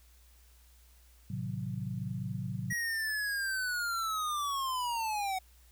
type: chord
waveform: sine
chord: A diminished seventh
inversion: none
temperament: equal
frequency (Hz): 110 / 130.81 / 155.56 / 185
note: A2 / C3 / Eb3 / Gb3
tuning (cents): 0 / 0 / 0 / 0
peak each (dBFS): -39 / -38 / -43 / -39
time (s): 1.3-2.73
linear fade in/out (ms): 5
type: linear sweep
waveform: square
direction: down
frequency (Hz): 1914 to 740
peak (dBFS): -32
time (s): 2.7-5.39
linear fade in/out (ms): 10
effects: added 60 Hz sine -58 dBFS peak until 5.71 s + white hiss -65 dBFS RMS until 5.71 s